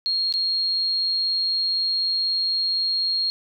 sine tone with dropouts, 4259 Hz, C8, 30 cents sharp, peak -20 dBFS, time 0.06-3.3 s, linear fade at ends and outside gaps 0 ms, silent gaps 0.325-0.339 s, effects none

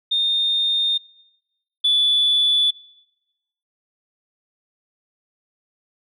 sine tone pair in turn, 3650 / 3461 Hz, A#7 / A7, -37 / -29 cents, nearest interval minor second, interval 92 cents, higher first, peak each -16 / -13 dBFS, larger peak second, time 0.11-0.98 / 1.84-2.71 s, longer neither, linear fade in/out 10 ms, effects noise-tail reverb RT60 1.0 s tail -24 dB re dry + tanh soft clip ceiling -10 dBFS

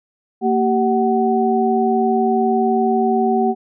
sine tone cluster, 230.3 / 387.7 / 748 Hz, A#3 / G4 / F#5, -21 / -19 / +19 cents, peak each -18 dBFS, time 0.41-3.55 s, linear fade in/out 50 ms, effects none

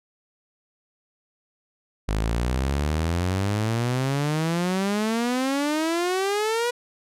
sawtooth exponential sweep, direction up, 50.8 to 490 Hz, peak -18 dBFS, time 2.08-6.71 s, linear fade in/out 10 ms, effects low-pass 11000 Hz 12 dB/octave

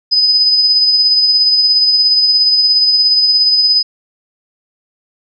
sine tone with tremolo, 5010 Hz, D#8, 11 cents sharp, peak -6 dBFS, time 0.11-3.83 s, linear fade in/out 20 ms, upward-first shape sine, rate 17 Hz, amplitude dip 35%, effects none

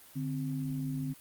sine tone pair together, 146.83 / 261.6 Hz, D3 / C4, 0 / 0 cents, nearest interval minor seventh, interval 1000 cents, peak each -34 / -35 dBFS, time 0.15-1.14 s, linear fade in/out 20 ms, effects white hiss -55 dBFS RMS until 1.2 s + Opus 32 kbps

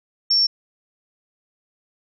sine tone, 5450 Hz, F8, 43 cents flat, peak -14 dBFS, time 0.3-0.47 s, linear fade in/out 10 ms, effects none

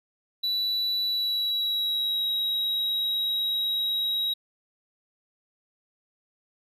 triangle tone with pitch glide, 3951 to 3832 Hz, B7 to A#7, 0 to +47 cents, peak -23 dBFS, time 0.43-4.34 s, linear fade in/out 10 ms, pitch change -53 cents, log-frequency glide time 1.04-2.26 s, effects none

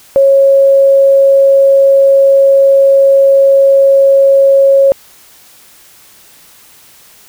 sine tone, 548 Hz, C#5, 20 cents flat, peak -3 dBFS, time 0.16-4.92 s, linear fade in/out 0 ms, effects white hiss -41 dBFS RMS until 7.28 s

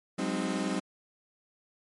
35% pulse chord, Ab dominant seventh, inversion third, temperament equal with one note detuned, 185 / 203.4 / 261.6 / 311.1 Hz, Gb3 / Ab3 / C4 / Eb4, 0 / -36 / 0 / 0 cents, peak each -33 dBFS, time 0.18-0.8 s, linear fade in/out 10 ms, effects MP3 48 kbps

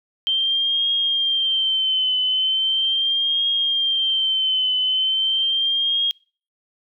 sine tone with vibrato, 3137 Hz, G7, 1 cent sharp, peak -17 dBFS, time 0.27-6.11 s, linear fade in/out 0 ms, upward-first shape triangle, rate 0.39 Hz, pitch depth 67 cents each way, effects noise-tail reverb RT60 0.4 s tail -26 dB re dry

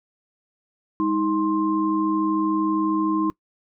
sine tone cluster, 203.5 / 316.5 / 1053 Hz, G#3 / D#4 / C6, -35 / +30 / +11 cents, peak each -29 / -20 / -26 dBFS, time 1-3.3 s, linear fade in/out 0 ms, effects noise-tail reverb RT60 0.1 s tail -22 dB re dry

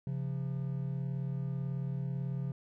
triangle tone pair together, 134.3 / 172.53 Hz, C3 / F3, +46 / -21 cents, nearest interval major third, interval 433 cents, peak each -32 / -37 dBFS, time 0.07-2.52 s, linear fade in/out 2 ms, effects none

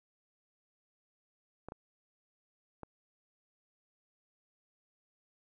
clicks, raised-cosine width 1 ms, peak -29 dBFS, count 3, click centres 1.686 / 1.721 / 2.833 s, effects none

